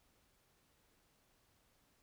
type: silence
effects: pink hiss -74 dBFS RMS until 2.02 s